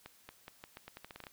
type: accelerating click train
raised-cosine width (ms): 0.3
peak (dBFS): -30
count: 13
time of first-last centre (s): 0.06-1.268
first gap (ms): 230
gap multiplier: 0.83
effects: white hiss -64 dBFS RMS until 1.32 s